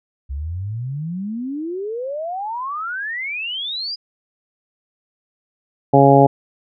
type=exponential sweep; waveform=sine; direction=up; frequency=65 to 4978 Hz; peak=-23 dBFS; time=0.29-3.96 s; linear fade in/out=20 ms
type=harmonic tone; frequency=138.59 Hz; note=C#3; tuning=in tune; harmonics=1 / 2 / 3 / 4 / 5 / 6; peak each=-15 / -15 / -15 / -15 / -15 / -15 dBFS; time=5.93-6.27 s; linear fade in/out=10 ms
effects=none